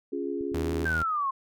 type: chord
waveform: sine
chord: Db major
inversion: none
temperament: equal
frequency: 277.2 / 349.2 / 415.3 Hz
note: Db4 / F4 / Ab4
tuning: 0 / 0 / 0 cents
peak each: -33 dBFS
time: 0.12-0.86 s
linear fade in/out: 10 ms
type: click train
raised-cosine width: 5 ms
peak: -35 dBFS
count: 5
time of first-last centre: 0.41-0.844 s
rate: 9.22 Hz
type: tone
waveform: sawtooth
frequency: 80.8 Hz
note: E2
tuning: 34 cents flat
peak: -26 dBFS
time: 0.54-1.03 s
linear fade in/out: 5 ms
type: exponential sweep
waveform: sine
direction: down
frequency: 1600 to 1053 Hz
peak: -25 dBFS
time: 0.85-1.31 s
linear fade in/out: 10 ms
effects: none